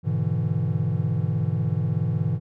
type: chord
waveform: triangle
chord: E dominant seventh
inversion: first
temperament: just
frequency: 103.01 / 123.61 / 148.33 / 164.81 Hz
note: G#2 / B2 / D3 / E3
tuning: -14 / +2 / +18 / 0 cents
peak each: -25 dBFS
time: 0.03-2.4 s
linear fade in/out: 50 ms
effects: none